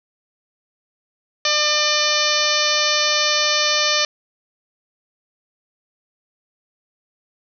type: harmonic tone with a mistuned harmonic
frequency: 599 Hz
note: D5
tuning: 34 cents sharp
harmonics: 1 / 2 / 3 / 4 / 5 / 6 / 7 / 8 / 9 / 10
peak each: -25 / -25 / -25 / -25 / -25 / -25 / -25 / -25 / -25 / -25 dBFS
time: 1.45-4.05 s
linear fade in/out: 2 ms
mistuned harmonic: 8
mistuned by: -60 cents
effects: none